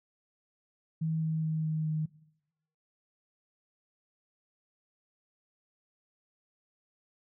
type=tone with pitch steps; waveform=sine; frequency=160 / 158.89 / 157.8 / 156.71 / 155.62 Hz; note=D#3 / D#3 / D#3 / D#3 / D#3; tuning=+49 / +37 / +25 / +13 / +1 cents; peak=-28 dBFS; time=1.01-2.06 s; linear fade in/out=10 ms; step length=210 ms; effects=noise-tail reverb RT60 0.8 s tail -20 dB re dry